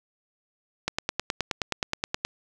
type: click train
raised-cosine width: 0.2 ms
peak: -8 dBFS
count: 14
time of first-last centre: 0.88-2.25 s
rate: 9.49 Hz
effects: none